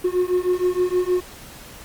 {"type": "beating tone pair", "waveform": "triangle", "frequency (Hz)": [358.8, 365.2], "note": ["F4", "F#4"], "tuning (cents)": [47, -23], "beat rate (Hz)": 6.4, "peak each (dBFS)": -19, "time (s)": [0.04, 1.21], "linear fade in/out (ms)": 10, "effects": ["pink hiss -41 dBFS RMS until 1.84 s", "Opus 32 kbps"]}